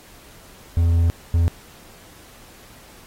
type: tone bursts at uneven times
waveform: triangle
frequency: 84.3 Hz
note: E2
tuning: 39 cents sharp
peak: -12 dBFS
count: 2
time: 0.77-1.1 / 1.34-1.48 s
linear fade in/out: 0 ms
effects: pink hiss -47 dBFS RMS until 3.06 s + AAC 48 kbps